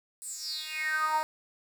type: tone with high-pass filter sweep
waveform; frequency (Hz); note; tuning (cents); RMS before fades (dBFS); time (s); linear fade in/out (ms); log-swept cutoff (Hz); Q
10% pulse; 311.1; D#4; 0; -32; 0.22-1.23; 0; 9300 to 770; 7.8
effects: none